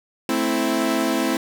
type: chord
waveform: sawtooth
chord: A minor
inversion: none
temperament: equal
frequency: 220 / 261.6 / 329.6 Hz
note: A3 / C4 / E4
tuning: 0 / 0 / 0 cents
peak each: -22 / -19 / -19 dBFS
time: 0.29-1.37 s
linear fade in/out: 2 ms
effects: none